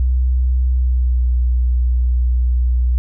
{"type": "tone with pitch glide", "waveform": "sine", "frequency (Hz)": [63, 61.28], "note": ["B1", "B1"], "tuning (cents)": [35, -13], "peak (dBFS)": -12, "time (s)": [0, 2.98], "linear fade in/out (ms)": 0, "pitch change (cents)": -48, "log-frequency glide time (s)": [0.72, 1.27], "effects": []}